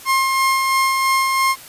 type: tone with tremolo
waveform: 30% pulse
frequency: 1066 Hz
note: C6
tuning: 32 cents sharp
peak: -11 dBFS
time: 0.05-1.56 s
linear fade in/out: 50 ms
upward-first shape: sine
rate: 3 Hz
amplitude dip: 30%
effects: white hiss -39 dBFS RMS until 1.68 s + resampled to 32000 Hz